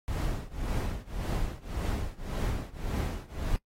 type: noise with tremolo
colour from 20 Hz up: brown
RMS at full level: -28 dBFS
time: 0.08-3.56 s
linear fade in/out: 0 ms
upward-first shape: triangle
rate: 1.8 Hz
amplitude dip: 95%
effects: noise-tail reverb RT60 0.1 s tail -21 dB re dry + AAC 48 kbps